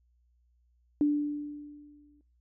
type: tone with exponential decay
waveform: sine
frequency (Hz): 293.7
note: D4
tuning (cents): 0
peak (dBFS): -20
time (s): 1.01-2.21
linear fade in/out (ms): 1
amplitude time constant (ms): 260
effects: noise-tail reverb RT60 0.3 s tail -22 dB re dry + added 60 Hz sine -65 dBFS peak until 2.4 s